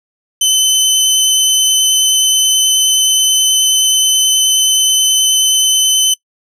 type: tone with vibrato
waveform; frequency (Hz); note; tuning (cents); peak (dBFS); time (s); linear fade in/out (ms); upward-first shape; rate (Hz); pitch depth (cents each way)
20% pulse; 3046; F#7; +50; -3; 0.41-6.14; 5; triangle; 9.4; 8
effects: noise-tail reverb RT60 0.1 s tail -23 dB re dry